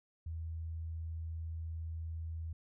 sine tone, 81.4 Hz, E2, 21 cents flat, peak -38 dBFS, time 0.26-2.53 s, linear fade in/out 5 ms, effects none

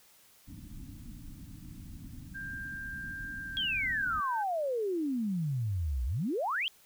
pink low-pass noise, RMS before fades -46 dBFS, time 0.47-4.21 s, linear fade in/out 10 ms, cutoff 310 Hz, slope 96 dB/octave
sine tone with pitch glide, 1588 to 1549.9 Hz, G6 to G6, +22 to -20 cents, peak -38 dBFS, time 2.34-4.44 s, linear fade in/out 20 ms, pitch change -42 cents, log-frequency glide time 3.42-3.8 s
sine exponential two-way sweep, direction down then up, 3322 to 57.9 to 3322 Hz, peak -29 dBFS, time 3.57-6.68 s, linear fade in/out 0 ms, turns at 6.05 s
effects white hiss -61 dBFS RMS until 6.85 s

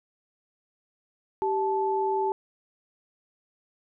sine tone pair together, 388.7 / 872.6 Hz, G4 / A5, -15 / -15 cents, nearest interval octave + major second, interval 1400 cents, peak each -26 / -26 dBFS, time 1.42-2.32 s, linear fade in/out 0 ms, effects none

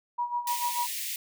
sine tone with tremolo, 963 Hz, B5, 44 cents flat, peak -25 dBFS, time 0.18-0.87 s, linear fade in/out 10 ms, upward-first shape sine, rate 6.8 Hz, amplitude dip 75%
white high-pass noise, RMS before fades -34 dBFS, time 0.47-1.16 s, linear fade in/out 2 ms, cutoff 1800 Hz, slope 96 dB/octave
effects none

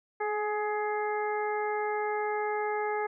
harmonic tone with a mistuned harmonic, 419.5 Hz, G#4, 17 cents sharp, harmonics 1 / 2 / 3 / 4 / 5, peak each -31 / -32 / -39 / -40 / -40 dBFS, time 0.2-3.07 s, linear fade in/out 10 ms, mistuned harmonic 1, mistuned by +17 cents, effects none

